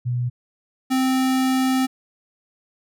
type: tone pair in turn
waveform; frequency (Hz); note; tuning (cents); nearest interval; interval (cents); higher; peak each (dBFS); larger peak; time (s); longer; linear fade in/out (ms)
sine / square; 122.8 / 260.7; B2 / C4; -9 / -6; octave + minor second; 1303; second; -20 / -18; second; 0.05-0.3 / 0.9-1.87; second; 20
effects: none